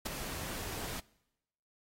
pink noise with ADSR envelope, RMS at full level -33 dBFS, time 0.05-1 s, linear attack 14 ms, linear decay 11 ms, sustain -8 dB, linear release 7 ms, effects noise-tail reverb RT60 0.9 s tail -23 dB re dry + AAC 48 kbps

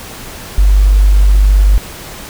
sine tone, 49.21 Hz, G1, 7 cents sharp, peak -4 dBFS, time 0.58-1.78 s, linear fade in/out 0 ms, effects pink hiss -29 dBFS RMS until 2.29 s

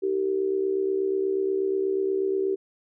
sine tone with amplitude modulation, 386 Hz, G4, 27 cents flat, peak -19 dBFS, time 0.02-2.56 s, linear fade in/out 20 ms, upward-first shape sine, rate 68.3 Hz, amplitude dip 70%, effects none

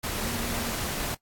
sine tone in noise, 233.1 Hz, A#3, in tune, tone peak -34 dBFS, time 0.23-0.71 s, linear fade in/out 10 ms, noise pink, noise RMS -31 dBFS, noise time 0.03-1.15 s, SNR -6 dB, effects noise-tail reverb RT60 0.1 s tail -19 dB re dry + AAC 64 kbps

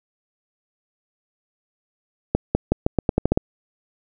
accelerating click train, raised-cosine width 2 ms, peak -3 dBFS, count 10, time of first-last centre 2.35-3.375 s, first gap 200 ms, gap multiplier 0.85, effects none

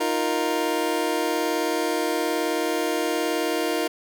25% pulse chord, Eb suspended second, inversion none, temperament just, 311.1 / 350 / 466.7 Hz, Eb4 / F4 / Bb4, 0 / +4 / +2 cents, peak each -23 dBFS, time 0-3.88 s, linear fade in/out 10 ms, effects none

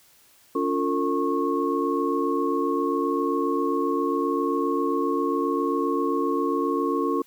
sine tone cluster, 283.8 / 351.3 / 452.1 / 1093 Hz, C#4 / F4 / A4 / C#6, +41 / +10 / +47 / -25 cents, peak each -26 / -27 / -27 / -28 dBFS, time 0.55-7.22 s, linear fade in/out 5 ms, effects white hiss -57 dBFS RMS until 7.26 s

